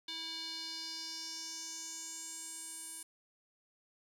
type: tone with band-pass filter sweep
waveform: square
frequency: 325.2 Hz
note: E4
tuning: 23 cents flat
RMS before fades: -44 dBFS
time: 0.08-3.03 s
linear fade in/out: 5 ms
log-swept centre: 3800 to 9400 Hz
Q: 4.4
effects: 12-bit